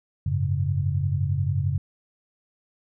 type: chord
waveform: sine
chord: F# suspended second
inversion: none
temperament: equal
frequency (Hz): 92.5 / 103.83 / 138.59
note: F#2 / G#2 / C#3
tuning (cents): 0 / 0 / 0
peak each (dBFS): -25 / -28 / -25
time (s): 0.26-1.78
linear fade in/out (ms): 5
effects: none